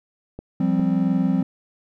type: clicks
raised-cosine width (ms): 2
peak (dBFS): -20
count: 2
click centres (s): 0.39 / 0.796
type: chord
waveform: triangle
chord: F suspended second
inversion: none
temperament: equal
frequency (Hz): 174.61 / 196 / 261.6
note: F3 / G3 / C4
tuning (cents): 0 / 0 / 0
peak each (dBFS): -20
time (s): 0.6-1.43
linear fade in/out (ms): 5
effects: none